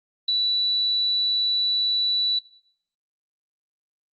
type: tone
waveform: sine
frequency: 3951 Hz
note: B7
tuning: in tune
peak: -19 dBFS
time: 0.28-2.39 s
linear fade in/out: 5 ms
effects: noise-tail reverb RT60 0.6 s tail -18 dB re dry + Opus 32 kbps